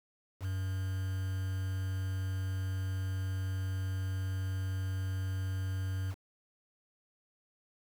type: tone with quantisation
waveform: triangle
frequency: 94.8 Hz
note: F#2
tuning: 43 cents sharp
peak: -30 dBFS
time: 0.4-6.15 s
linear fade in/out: 50 ms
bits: 8
effects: none